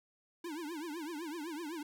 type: tone with vibrato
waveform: square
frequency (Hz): 318.5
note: D#4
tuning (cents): +41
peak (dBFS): -40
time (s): 0.44-1.83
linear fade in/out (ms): 5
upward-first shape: triangle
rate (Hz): 7.9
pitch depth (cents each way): 210
effects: none